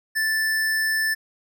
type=tone; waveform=square; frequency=1760 Hz; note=A6; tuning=in tune; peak=-21 dBFS; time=0.15-1.15 s; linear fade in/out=20 ms; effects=none